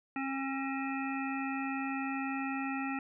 harmonic tone with a mistuned harmonic, 270.4 Hz, C#4, 43 cents flat, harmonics 1 / 3 / 5 / 7 / 9 / 10, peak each -35 / -40 / -42 / -43 / -45 / -45 dBFS, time 0.16-2.99 s, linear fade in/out 2 ms, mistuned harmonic 10, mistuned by -64 cents, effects none

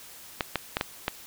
clicks, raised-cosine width 0.3 ms, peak -9 dBFS, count 5, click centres 0.408 / 0.557 / 0.769 / 0.811 / 1.081 s, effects white hiss -47 dBFS RMS until 1.26 s

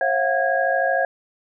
sine tone cluster, 539 / 677 / 730 / 1643 Hz, C#5 / E5 / F#5 / G#6, -49 / +46 / -24 / -19 cents, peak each -23 dBFS, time 0.01-1.05 s, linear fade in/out 2 ms, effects none

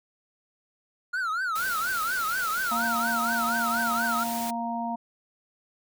triangle tone with vibrato, 1396.9 Hz, F6, in tune, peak -24 dBFS, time 1.13-4.24 s, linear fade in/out 10 ms, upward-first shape triangle, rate 4.2 Hz, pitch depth 210 cents each way
white noise, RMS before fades -36 dBFS, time 1.55-4.51 s, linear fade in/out 10 ms
harmonic tone, 233.1 Hz, A#3, in tune, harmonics 1 / 3 / 4, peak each -32 / -32 / -32 dBFS, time 2.71-4.96 s, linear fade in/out 10 ms
effects none

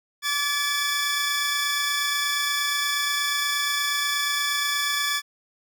15% pulse tone pair together, 1156.8 / 1721 Hz, D6 / A6, -27 / -39 cents, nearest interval perfect fifth, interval 688 cents, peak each -21 / -18 dBFS, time 0.22-5.22 s, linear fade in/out 50 ms, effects none

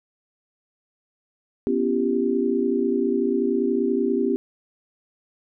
sine chord, C# half-diminished seventh, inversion third, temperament equal with one note detuned, 246.9 / 277.2 / 337.7 / 392 Hz, B3 / C#4 / E4 / G4, 0 / 0 / +42 / 0 cents, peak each -24 / -26 / -27 / -23 dBFS, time 1.67-4.36 s, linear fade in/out 0 ms, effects none

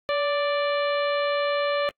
harmonic tone with a mistuned harmonic, 587.3 Hz, D5, in tune, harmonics 1 / 2 / 3 / 4 / 5 / 6 / 7, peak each -23 / -29 / -33 / -35 / -37 / -39 / -40 dBFS, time 0.09-1.89 s, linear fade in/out 0 ms, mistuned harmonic 1, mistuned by -41 cents, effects noise-tail reverb RT60 0.1 s tail -26 dB re dry + AAC 64 kbps

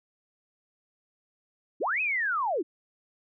sine linear two-way sweep, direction up then down, 211.4 to 2601 to 270.7 Hz, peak -25 dBFS, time 1.8-2.63 s, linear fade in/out 20 ms, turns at 2.01 s, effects none

